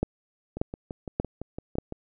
two click trains, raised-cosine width 2 ms, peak -21 / -11 dBFS, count 9 / 4, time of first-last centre 0.57-1.924 / 0.03-1.784 s, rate 5.91 / 1.71 Hz, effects none

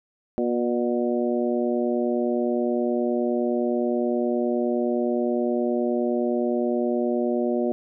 harmonic tone with a mistuned harmonic, 120 Hz, B2, 49 cents flat, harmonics 2 / 3 / 4 / 5 / 6, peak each -25 / -25 / -31 / -28 / -35 dBFS, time 0.38-7.72 s, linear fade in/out 0 ms, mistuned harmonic 6, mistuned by +23 cents, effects none

